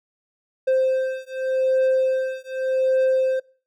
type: beating tone pair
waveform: triangle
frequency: 522 / 522.85 Hz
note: C5 / C5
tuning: -4 / -1 cents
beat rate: 0.85 Hz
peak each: -20 dBFS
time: 0.67-3.4 s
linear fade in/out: 10 ms
effects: noise-tail reverb RT60 0.4 s tail -23 dB re dry

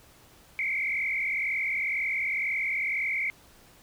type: tone with frequency modulation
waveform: sine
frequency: 2195 Hz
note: C#7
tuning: 18 cents flat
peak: -26 dBFS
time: 0.59-3.3 s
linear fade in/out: 0 ms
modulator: 42 Hz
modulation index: 3
effects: pink hiss -56 dBFS RMS until 3.82 s

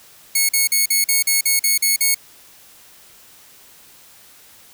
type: tone bursts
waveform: 5% pulse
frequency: 2200 Hz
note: C#7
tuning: 14 cents flat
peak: -4 dBFS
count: 10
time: 0.35-2.146 s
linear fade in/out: 5 ms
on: 140 ms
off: 44 ms
effects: white hiss -47 dBFS RMS until 4.73 s

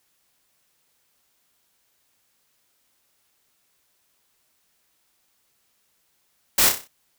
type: noise with echo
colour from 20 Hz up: white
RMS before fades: -17 dBFS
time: 6.58-6.69 s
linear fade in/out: 5 ms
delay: 31 ms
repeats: 6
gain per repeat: -6 dB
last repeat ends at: 6.876 s
effects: white hiss -68 dBFS RMS until 7.18 s

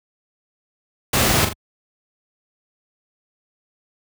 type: noise with echo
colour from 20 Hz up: pink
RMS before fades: -17 dBFS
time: 1.13-1.45 s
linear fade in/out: 5 ms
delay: 41 ms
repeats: 2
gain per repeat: -7 dB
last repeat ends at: 1.532 s
effects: high-pass 60 Hz 12 dB/octave

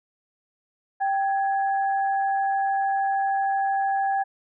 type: tone pair together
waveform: sine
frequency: 784 / 1670.9 Hz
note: G5 / G#6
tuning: 0 / +10 cents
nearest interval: octave + minor second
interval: 1310 cents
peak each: -21 / -32 dBFS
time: 1-4.24 s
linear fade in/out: 20 ms
effects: none

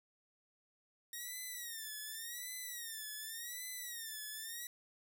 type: tone with vibrato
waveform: 5% pulse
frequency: 1858 Hz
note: A#6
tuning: 6 cents flat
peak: -33 dBFS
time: 1.13-4.67 s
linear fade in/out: 2 ms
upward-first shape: sine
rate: 0.88 Hz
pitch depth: 140 cents each way
effects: none

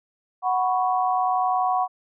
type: chord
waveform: sine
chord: F# suspended fourth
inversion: none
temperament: equal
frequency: 740 / 987.8 / 1108.7 Hz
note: F#5 / B5 / C#6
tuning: 0 / 0 / 0 cents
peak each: -21 / -27 / -26 dBFS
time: 0.42-1.88 s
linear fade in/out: 50 ms
effects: none

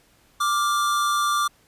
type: tone pair together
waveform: square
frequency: 1177.3 / 1400 Hz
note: D6 / F6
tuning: +4 / +4 cents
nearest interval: minor third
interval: 300 cents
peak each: -21 / -29 dBFS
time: 0.4-1.48 s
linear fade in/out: 10 ms
effects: pink hiss -59 dBFS RMS until 1.67 s + resampled to 32000 Hz

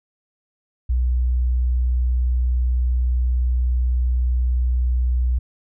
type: tone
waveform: sine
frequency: 61.74 Hz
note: B1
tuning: in tune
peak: -16 dBFS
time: 0.89-5.39 s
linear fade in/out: 10 ms
effects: none

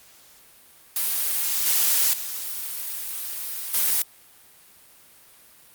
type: noise with level steps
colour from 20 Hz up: blue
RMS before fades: -24 / -20 / -31 / -21 dBFS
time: 0.96-4.02 s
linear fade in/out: 2 ms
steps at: 1.66 / 2.13 / 3.74 s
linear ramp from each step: 2 ms
effects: white hiss -52 dBFS RMS until 5.74 s + Opus 48 kbps

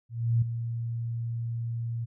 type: tone with ADSR envelope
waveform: sine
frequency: 116.5 Hz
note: A#2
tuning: 1 cent flat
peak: -19 dBFS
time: 0.09-2.06 s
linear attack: 330 ms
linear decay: 5 ms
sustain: -10 dB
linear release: 23 ms
effects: none

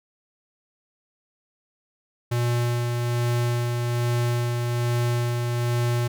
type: tone with tremolo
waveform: square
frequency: 120.1 Hz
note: B2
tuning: 48 cents flat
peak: -21 dBFS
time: 2.31-6.08 s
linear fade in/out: 10 ms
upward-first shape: sine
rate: 1.2 Hz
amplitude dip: 30%
effects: none

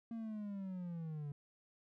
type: linear sweep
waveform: triangle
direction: down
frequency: 231.7 to 141.5 Hz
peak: -39 dBFS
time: 0.11-1.32 s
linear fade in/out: 2 ms
effects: none

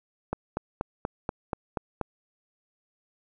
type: click train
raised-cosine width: 1 ms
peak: -14 dBFS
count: 8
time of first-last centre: 0.33-2.013 s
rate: 4.16 Hz
effects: none

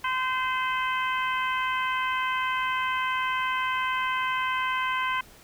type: harmonic tone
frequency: 515 Hz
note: C5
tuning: 28 cents flat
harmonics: 2 / 3 / 4 / 5 / 6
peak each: -27 / -31 / -33 / -35 / -37 dBFS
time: 0.04-5.21 s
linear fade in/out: 5 ms
effects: pink hiss -52 dBFS RMS until 5.43 s

